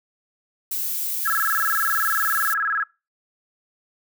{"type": "noise", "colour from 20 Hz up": "violet", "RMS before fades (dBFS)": -26, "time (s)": [0.71, 2.54], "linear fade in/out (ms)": 5}
{"type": "tone with vibrato", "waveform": "sine", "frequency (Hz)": 1480, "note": "F#6", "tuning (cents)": 0, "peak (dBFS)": -20, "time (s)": [1.25, 2.84], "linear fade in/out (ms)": 10, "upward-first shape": "square", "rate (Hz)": 20, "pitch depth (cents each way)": 200}
{"effects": ["noise-tail reverb RT60 0.3 s tail -25 dB re dry"]}